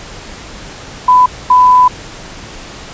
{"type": "tone bursts at uneven times", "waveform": "sine", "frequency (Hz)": 1000, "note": "B5", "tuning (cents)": 21, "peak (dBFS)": -3, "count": 2, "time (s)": [[1.08, 1.26], [1.5, 1.88]], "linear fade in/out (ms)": 5, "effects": ["pink hiss -30 dBFS RMS until 2.93 s", "resampled to 16000 Hz"]}